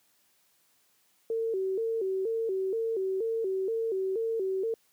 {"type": "tone with vibrato", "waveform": "sine", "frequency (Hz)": 415.3, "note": "G#4", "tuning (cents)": 0, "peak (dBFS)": -27, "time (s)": [1.3, 4.74], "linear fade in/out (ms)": 2, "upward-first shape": "square", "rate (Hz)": 2.1, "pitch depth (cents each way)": 150, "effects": ["white hiss -68 dBFS RMS until 4.92 s", "high-pass 100 Hz 12 dB/octave"]}